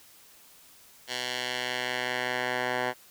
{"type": "tone with band-pass filter sweep", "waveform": "10% pulse", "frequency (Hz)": 124.9, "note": "B2", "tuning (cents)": 20, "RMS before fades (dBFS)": -31, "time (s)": [1.07, 2.94], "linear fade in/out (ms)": 50, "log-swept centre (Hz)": [3800, 1300], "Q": 1.1, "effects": ["white hiss -55 dBFS RMS until 3.1 s"]}